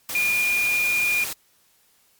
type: tone in noise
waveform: sine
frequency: 2423 Hz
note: D#7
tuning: 47 cents flat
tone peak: -19 dBFS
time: 0.15-1.24 s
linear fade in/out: 2 ms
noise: white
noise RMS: -30 dBFS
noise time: 0.09-1.33 s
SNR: +8 dB
effects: white hiss -61 dBFS RMS until 2.19 s + MP3 96 kbps